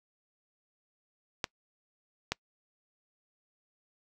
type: clicks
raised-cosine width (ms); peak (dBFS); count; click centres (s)
0.2; -12; 2; 1.442 / 2.32
effects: noise-tail reverb RT60 0.1 s tail -26 dB re dry